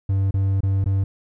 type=tone with dropouts; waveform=triangle; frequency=97.2 Hz; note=G2; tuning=14 cents flat; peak=-15 dBFS; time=0.09-1.04 s; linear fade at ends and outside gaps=5 ms; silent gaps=0.309-0.34 / 0.607-0.632 / 0.843-0.859 s; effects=none